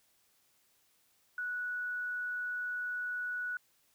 sine tone, 1472 Hz, F#6, 9 cents flat, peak -34 dBFS, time 1.38-3.57 s, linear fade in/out 2 ms, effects white hiss -71 dBFS RMS until 3.94 s

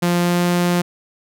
sawtooth tone with pitch glide, 174.61 to 175.82 Hz, F3 to F3, 0 to +12 cents, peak -11 dBFS, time 0.02-0.82 s, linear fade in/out 10 ms, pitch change +12 cents, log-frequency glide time 0.2-0.45 s, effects none

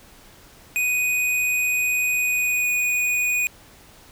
square tone with pitch glide, 2489 to 2472 Hz, D#7 to D#7, 0 to -12 cents, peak -20 dBFS, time 0.76-3.47 s, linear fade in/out 0 ms, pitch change -12 cents, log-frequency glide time 2.11-2.83 s, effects pink hiss -49 dBFS RMS until 4.11 s

